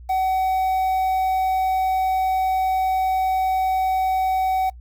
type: tone with quantisation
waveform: triangle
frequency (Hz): 755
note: F#5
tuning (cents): +35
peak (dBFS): -16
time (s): 0.09-4.7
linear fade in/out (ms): 10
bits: 7
effects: noise-tail reverb RT60 0.1 s tail -23 dB re dry + added 60 Hz sine -38 dBFS peak until 4.8 s